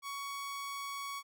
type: tone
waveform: sawtooth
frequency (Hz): 1119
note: C#6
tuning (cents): +16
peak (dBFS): -35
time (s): 0.02-1.23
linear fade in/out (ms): 50
effects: none